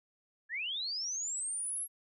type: linear sweep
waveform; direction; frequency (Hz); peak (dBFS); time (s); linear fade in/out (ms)
sine; up; 1654 to 11380; -34; 0.49-1.88; 50
effects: none